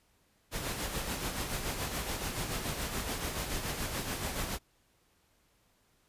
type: noise with tremolo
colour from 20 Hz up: pink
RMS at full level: -34 dBFS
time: 0.51-4.59 s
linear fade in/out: 50 ms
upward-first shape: sine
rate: 7 Hz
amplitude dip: 45%
effects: pink hiss -70 dBFS RMS until 6.08 s + resampled to 32000 Hz